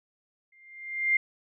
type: tone with exponential growth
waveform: sine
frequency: 2100 Hz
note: C7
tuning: 6 cents sharp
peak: -18 dBFS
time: 0.52-1.17 s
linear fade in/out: 5 ms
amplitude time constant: 140 ms
effects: none